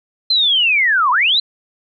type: linear two-way sweep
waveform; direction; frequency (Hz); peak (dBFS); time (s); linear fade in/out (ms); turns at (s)
sine; down then up; 4154 to 950 to 4154; -11; 0.3-1.4; 5; 1.11
effects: none